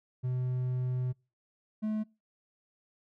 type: tone pair in turn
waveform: triangle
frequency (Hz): 126.5 / 215.3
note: B2 / A3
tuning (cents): +42 / -37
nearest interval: major sixth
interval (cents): 921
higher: second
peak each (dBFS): -27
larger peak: neither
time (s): 0.23-1.13 / 1.82-2.04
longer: first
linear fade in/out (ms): 20
effects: noise-tail reverb RT60 0.3 s tail -26 dB re dry

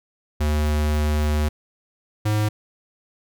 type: tone pair in turn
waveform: square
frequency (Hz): 75.3 / 106.24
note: D2 / G#2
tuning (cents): +44 / +40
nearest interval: tritone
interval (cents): 596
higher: second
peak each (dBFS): -19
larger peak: neither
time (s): 0.4-1.49 / 2.25-2.49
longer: first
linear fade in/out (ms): 10
effects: none

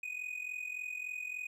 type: tone with amplitude modulation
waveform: triangle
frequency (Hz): 2489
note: D#7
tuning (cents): 0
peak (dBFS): -33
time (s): 0.03-1.47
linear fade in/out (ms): 5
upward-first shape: sine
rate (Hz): 43.5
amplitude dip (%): 75
effects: none

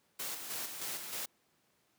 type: noise with tremolo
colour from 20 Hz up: white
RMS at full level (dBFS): -39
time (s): 0.19-1.26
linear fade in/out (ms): 10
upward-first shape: square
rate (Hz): 3.2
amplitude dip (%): 45
effects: pink hiss -73 dBFS RMS until 1.98 s + high-pass 150 Hz 12 dB/octave

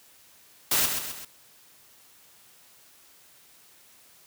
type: noise with echo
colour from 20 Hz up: white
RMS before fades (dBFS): -23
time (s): 0.71-0.86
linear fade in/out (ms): 5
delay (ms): 130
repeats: 3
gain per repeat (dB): -6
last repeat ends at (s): 1.25
effects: white hiss -56 dBFS RMS until 4.26 s + high-pass 60 Hz 12 dB/octave

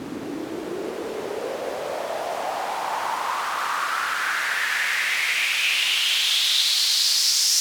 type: noise with band-pass filter sweep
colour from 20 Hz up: white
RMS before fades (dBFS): -24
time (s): 0-7.6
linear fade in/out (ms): 0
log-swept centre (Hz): 270 to 5600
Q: 3.8
effects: none

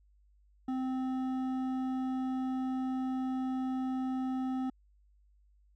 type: tone with hard clipping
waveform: sine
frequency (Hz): 259.6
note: C4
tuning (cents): -13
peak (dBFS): -33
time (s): 0.68-4.7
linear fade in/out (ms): 5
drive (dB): 9
effects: added 50 Hz sine -62 dBFS peak until 5.75 s

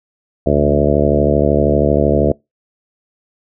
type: harmonic tone with a mistuned harmonic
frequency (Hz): 72.8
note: D2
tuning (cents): -15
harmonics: 1 / 2 / 3 / 4 / 5 / 6 / 7 / 8 / 9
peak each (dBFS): -19 / -19 / -19 / -19 / -19 / -19 / -19 / -19 / -19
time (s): 0.46-2.32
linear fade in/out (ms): 5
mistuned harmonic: 2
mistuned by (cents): -24
effects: noise-tail reverb RT60 0.2 s tail -25 dB re dry

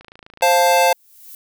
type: click train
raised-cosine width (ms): 0.3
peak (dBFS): -25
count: 22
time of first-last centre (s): 0.01-0.774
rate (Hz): 27.5
type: chord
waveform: square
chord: F major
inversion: second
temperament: equal with one note detuned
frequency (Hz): 527.5 / 698.5 / 880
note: C5 / F5 / A5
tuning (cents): +14 / 0 / 0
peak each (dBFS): -17 / -17 / -17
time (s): 0.42-0.93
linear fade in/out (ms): 5
type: noise with exponential growth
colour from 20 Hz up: violet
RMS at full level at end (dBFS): -36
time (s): 0.66-1.35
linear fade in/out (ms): 2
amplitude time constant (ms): 150
effects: none

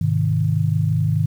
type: chord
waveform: sine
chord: Ab major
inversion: none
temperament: equal with one note detuned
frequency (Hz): 103.83 / 128.94 / 155.56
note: Ab2 / C3 / Eb3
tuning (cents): 0 / -25 / 0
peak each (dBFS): -20 / -23 / -19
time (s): 0.01-1.26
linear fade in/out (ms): 5
effects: 8-bit

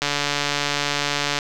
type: click train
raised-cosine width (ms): 0.2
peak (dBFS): -4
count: 198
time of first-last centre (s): 0.02-1.388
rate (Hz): 144
effects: none

